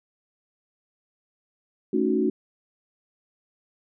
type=chord; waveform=sine; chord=D# half-diminished seventh; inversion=second; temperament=equal; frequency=220 / 277.2 / 311.1 / 370 Hz; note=A3 / C#4 / D#4 / F#4; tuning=0 / 0 / 0 / 0 cents; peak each=-26 / -26 / -27 / -24 dBFS; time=1.93-2.3 s; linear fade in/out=5 ms; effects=none